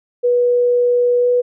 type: tone with pitch glide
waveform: sine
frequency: 487.6 to 491 Hz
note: B4 to B4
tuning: -22 to -10 cents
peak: -11 dBFS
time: 0.23-1.42 s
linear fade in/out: 20 ms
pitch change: +12 cents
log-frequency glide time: 1.19-1.28 s
effects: none